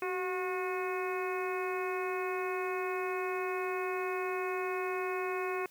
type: harmonic tone with a mistuned harmonic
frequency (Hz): 363.1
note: F#4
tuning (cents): -33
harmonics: 1 / 2 / 3 / 4 / 5 / 6 / 7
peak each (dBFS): -34 / -41 / -39 / -44 / -46 / -45 / -43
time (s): 0.02-5.66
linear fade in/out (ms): 2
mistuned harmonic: 1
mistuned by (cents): +58
effects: white hiss -61 dBFS RMS until 5.7 s